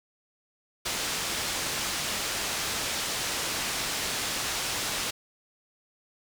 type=low-pass noise; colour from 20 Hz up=white; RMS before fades=-31 dBFS; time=0.85-5.11 s; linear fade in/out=10 ms; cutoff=6800 Hz; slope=12 dB/octave; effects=none